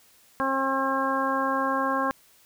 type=harmonic tone; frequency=268.4 Hz; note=C4; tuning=44 cents sharp; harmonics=1 / 2 / 3 / 4 / 5 / 6; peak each=-30 / -30 / -32 / -26 / -35 / -32 dBFS; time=0.4-2.11 s; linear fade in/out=0 ms; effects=white hiss -58 dBFS RMS until 2.45 s